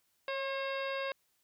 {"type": "harmonic tone with a mistuned harmonic", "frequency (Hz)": 539, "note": "C#5", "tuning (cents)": -49, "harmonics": [1, 2, 3, 4, 5, 6, 7, 8, 9], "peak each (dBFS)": [-36, -41, -42, -45, -44, -54, -48, -60, -52], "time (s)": [0.28, 1.12], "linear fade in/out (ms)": 2, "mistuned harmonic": 1, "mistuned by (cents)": 21, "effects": ["white hiss -75 dBFS RMS until 1.43 s"]}